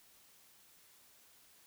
silence, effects white hiss -64 dBFS RMS until 1.66 s

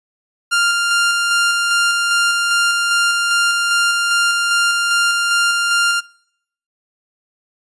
sawtooth tone with tremolo, 1396.9 Hz, F6, in tune, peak -9 dBFS, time 0.51-6.01 s, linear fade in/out 20 ms, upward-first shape square, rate 2.5 Hz, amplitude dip 25%, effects noise-tail reverb RT60 0.7 s tail -23 dB re dry + resampled to 24000 Hz

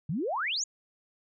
sine exponential sweep, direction up, 134.5 to 7160 Hz, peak -28 dBFS, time 0.09-0.64 s, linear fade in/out 5 ms, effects none

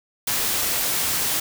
white noise, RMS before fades -23 dBFS, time 0.27-1.4 s, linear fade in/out 5 ms, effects none

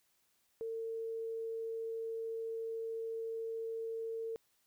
sine tone, 452.3 Hz, A4, 48 cents sharp, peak -37 dBFS, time 0.61-4.36 s, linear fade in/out 0 ms, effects white hiss -75 dBFS RMS until 4.66 s

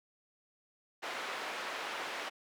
white band-pass noise, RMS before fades -40 dBFS, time 1.02-2.3 s, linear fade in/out 20 ms, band 420 to 2200 Hz, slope 12 dB/octave, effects none

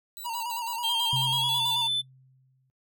5% pulse tone bursts, 3951 Hz, B7, in tune, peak -30 dBFS, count 10, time 0.17-1.748 s, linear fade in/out 0 ms, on 93 ms, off 72 ms
square tone with vibrato, 938 Hz, A#5, 11 cents sharp, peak -31 dBFS, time 0.24-1.88 s, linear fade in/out 20 ms, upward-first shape square, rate 9.2 Hz, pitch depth 48 cents each way
triangle tone with pitch glide, 3186 to 3515 Hz, G7 to A7, +27 to -2 cents, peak -23 dBFS, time 0.83-2.02 s, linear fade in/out 20 ms, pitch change +171 cents, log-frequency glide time 1.23-1.66 s
sine tone with exponential decay, 130.81 Hz, C3, in tune, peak -27 dBFS, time 1.13-2.7 s, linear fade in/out 0 ms, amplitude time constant 340 ms
effects noise-tail reverb RT60 0.1 s tail -24 dB re dry

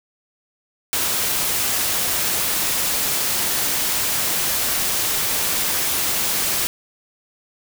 white noise, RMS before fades -21 dBFS, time 0.93-6.67 s, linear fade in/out 0 ms, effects none

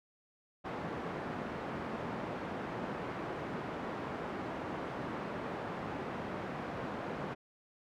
pink band-pass noise, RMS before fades -40 dBFS, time 0.64-7.35 s, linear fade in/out 20 ms, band 160 to 1400 Hz, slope 12 dB/octave, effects none

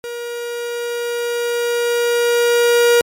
45% pulse tone with level ramp, 475.9 Hz, A#4, 36 cents sharp, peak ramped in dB -25 to -9 dBFS, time 0.04-3.01 s, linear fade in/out 0 ms, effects MP3 64 kbps

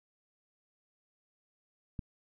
click, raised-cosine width 5 ms, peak -25 dBFS, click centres 1.992 s, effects none

